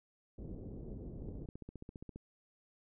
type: low-pass noise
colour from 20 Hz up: pink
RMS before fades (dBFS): -46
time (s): 0.38-1.46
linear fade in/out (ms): 2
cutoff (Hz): 450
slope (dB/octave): 24
type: click train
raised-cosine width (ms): 3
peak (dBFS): -34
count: 15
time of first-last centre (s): 1.22-2.16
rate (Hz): 14.9
effects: none